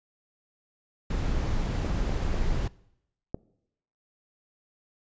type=noise; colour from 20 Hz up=brown; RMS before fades=-27 dBFS; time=1.1-2.68 s; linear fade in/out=5 ms
type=clicks; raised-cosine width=2 ms; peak=-18 dBFS; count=4; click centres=1.847 / 2.094 / 2.343 / 3.345 s
effects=noise-tail reverb RT60 0.8 s tail -22 dB re dry + resampled to 16000 Hz